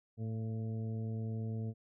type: harmonic tone with a mistuned harmonic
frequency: 111.1 Hz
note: A2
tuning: 17 cents sharp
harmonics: 1 / 2 / 3 / 4 / 5 / 6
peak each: -36 / -42 / -55 / -49 / -59 / -58 dBFS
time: 0.17-1.74 s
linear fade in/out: 50 ms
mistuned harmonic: 6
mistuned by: +35 cents
effects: none